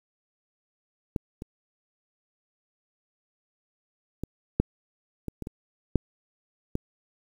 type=clicks; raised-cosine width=3 ms; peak=-14 / -23 / -18 / -7 / -19 / -21 / -22 / -7 / -14 dBFS; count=9; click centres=1.162 / 1.421 / 4.236 / 4.6 / 5.283 / 5.423 / 5.471 / 5.957 / 6.754 s; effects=8-bit